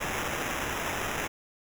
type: noise with sample-and-hold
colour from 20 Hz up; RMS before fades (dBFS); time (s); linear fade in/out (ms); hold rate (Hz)
white; -32; 0-1.28; 20; 4410
effects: none